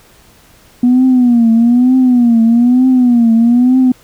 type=tone with vibrato; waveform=sine; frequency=242.3 Hz; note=B3; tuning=33 cents flat; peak=-4 dBFS; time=0.83-3.92 s; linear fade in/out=5 ms; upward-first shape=triangle; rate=1.1 Hz; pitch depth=130 cents each way; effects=tanh soft clip ceiling -2 dBFS + pink hiss -45 dBFS RMS until 4.03 s